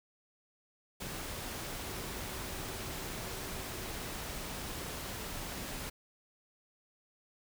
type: tone in noise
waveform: sine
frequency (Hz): 377.9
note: F#4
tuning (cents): +37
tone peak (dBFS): -51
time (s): 1.82-3.9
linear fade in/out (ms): 10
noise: pink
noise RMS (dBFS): -41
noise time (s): 1-5.9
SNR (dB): -13
effects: none